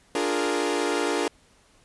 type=chord; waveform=sawtooth; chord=Bb dominant seventh; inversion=first; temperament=equal; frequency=293.7 / 349.2 / 415.3 / 466.2 Hz; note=D4 / F4 / Ab4 / Bb4; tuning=0 / 0 / 0 / 0 cents; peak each=-25 dBFS; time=0.15-1.28 s; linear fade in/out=2 ms; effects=pink hiss -59 dBFS RMS until 1.84 s + resampled to 24000 Hz